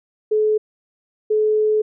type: tone pair in turn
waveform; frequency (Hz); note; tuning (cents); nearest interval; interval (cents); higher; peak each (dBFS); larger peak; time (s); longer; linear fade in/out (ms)
sine; 428.9 / 428.9; A4 / A4; -44 / -44; unison; 0; neither; -14; neither; 0.31-0.58 / 1.3-1.82; second; 10
effects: none